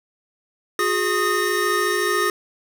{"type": "tone cluster", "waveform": "square", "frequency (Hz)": [360.6, 414.3, 1245, 1828], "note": ["F#4", "G#4", "D#6", "A#6"], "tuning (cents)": [-45, -4, 1, -34], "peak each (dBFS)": -25, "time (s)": [0.79, 2.3], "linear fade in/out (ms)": 2, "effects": []}